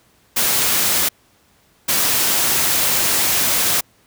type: noise bursts at uneven times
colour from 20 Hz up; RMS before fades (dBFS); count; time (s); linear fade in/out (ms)
white; -17; 2; 0.36-1.09 / 1.88-3.81; 10
effects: pink hiss -56 dBFS RMS until 4.06 s + high-pass 60 Hz 12 dB/octave